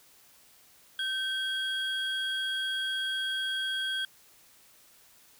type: tone pair together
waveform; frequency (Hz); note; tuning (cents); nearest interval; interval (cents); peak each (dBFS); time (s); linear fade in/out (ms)
triangle; 1548 / 3284; G6 / G#7; -22 / -20; octave + minor second; 1302; -31 / -30; 0.99-4.05; 2
effects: white hiss -59 dBFS RMS until 5.39 s